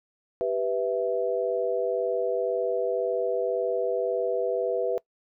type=chord; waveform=sine; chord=E minor; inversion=first; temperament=equal; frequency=392 / 493.9 / 659.3 Hz; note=G4 / B4 / E5; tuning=0 / 0 / 0 cents; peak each=-30 / -26 / -29 dBFS; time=0.41-4.98 s; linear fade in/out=0 ms; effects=noise-tail reverb RT60 0.1 s tail -22 dB re dry